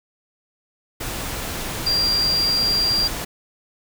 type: tone in noise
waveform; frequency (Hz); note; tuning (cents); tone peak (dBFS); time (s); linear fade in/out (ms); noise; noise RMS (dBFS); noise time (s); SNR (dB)
sine; 4754; D8; +20; -17; 1.86-3.08; 10; pink; -28; 1-3.25; +8
effects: none